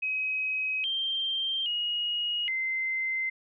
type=tone with pitch steps; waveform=sine; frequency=2537 / 3161 / 2884 / 2073 Hz; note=D#7 / G7 / F#7 / C7; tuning=+33 / +14 / -45 / -17 cents; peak=-27 dBFS; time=0.02-3.3 s; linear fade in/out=10 ms; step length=820 ms; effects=none